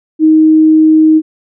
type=tone; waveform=sine; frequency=313.8 Hz; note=D#4; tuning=15 cents sharp; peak=-3 dBFS; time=0.19-1.22 s; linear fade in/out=50 ms; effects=none